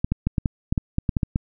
clicks, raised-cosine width 5 ms, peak -8 dBFS, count 12, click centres 0.045 / 0.12 / 0.27 / 0.382 / 0.458 / 0.725 / 0.778 / 0.984 / 1.092 / 1.168 / 1.232 / 1.359 s, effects none

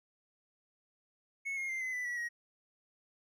triangle tone with pitch steps, 2197 / 2143 / 2091 / 2039 / 1989.2 / 1940.4 / 1892.8 Hz, C#7 / C7 / C7 / C7 / B6 / B6 / A#6, -16 / +41 / -2 / -45 / +12 / -31 / +26 cents, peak -33 dBFS, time 1.45-2.29 s, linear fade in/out 20 ms, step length 120 ms, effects none

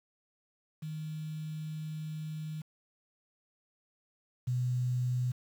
sine tone pair in turn, 155.5 / 124.76 Hz, D#3 / B2, -1 / +18 cents, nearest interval major third, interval 381 cents, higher first, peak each -36 / -28 dBFS, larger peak second, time 0.82-2.62 / 4.47-5.32 s, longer first, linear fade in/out 10 ms, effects 9-bit

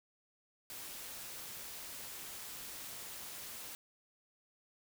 white noise with amplitude modulation, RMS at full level -45 dBFS, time 0.7-3.75 s, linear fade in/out 0 ms, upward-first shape sine, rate 280 Hz, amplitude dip 40%, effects none

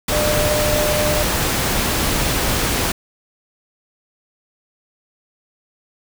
sine tone in noise, 600 Hz, D5, 37 cents sharp, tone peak -19 dBFS, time 0.12-1.23 s, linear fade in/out 5 ms, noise pink, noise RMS -19 dBFS, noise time 0.08-2.92 s, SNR -3 dB, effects none

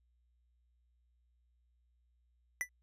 square tone with exponential decay, 1981 Hz, B6, 5 cents sharp, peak -29 dBFS, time 2.61-2.69 s, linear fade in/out 0 ms, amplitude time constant 16 ms, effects added 60 Hz sine -70 dBFS peak until 2.82 s + resampled to 32000 Hz

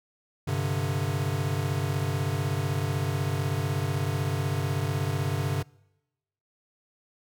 square chord, G suspended fourth, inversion none, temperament equal, 98 / 130.81 / 146.83 Hz, G2 / C3 / D3, 0 / 0 / 0 cents, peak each -31 dBFS, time 0.47-5.63 s, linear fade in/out 10 ms, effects noise-tail reverb RT60 1.0 s tail -26 dB re dry

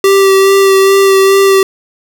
square tone with vibrato, 389.4 Hz, G4, 12 cents flat, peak -5 dBFS, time 0.04-1.63 s, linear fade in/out 2 ms, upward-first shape sine, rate 2.4 Hz, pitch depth 15 cents each way, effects none

